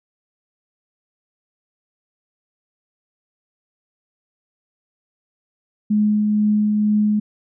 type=tone with tremolo; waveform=sine; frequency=210.6 Hz; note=G#3; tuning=24 cents sharp; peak=-13 dBFS; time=5.9-7.2 s; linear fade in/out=10 ms; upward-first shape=triangle; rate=2.1 Hz; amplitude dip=25%; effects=none